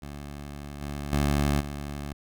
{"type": "tone with level steps", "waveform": "15% pulse", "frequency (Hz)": 72, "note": "D2", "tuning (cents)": -34, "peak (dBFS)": [-31, -26, -16, -27], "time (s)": [0.02, 2.13], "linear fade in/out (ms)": 5, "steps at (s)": [0.81, 1.12, 1.6], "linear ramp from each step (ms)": 10, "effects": []}